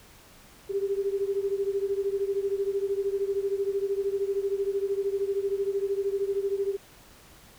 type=beating tone pair; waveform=sine; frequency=392 / 405 Hz; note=G4 / G#4; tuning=0 / -43 cents; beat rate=13 Hz; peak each=-27 / -30 dBFS; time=0.69-6.77 s; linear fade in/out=20 ms; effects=pink hiss -53 dBFS RMS until 7.58 s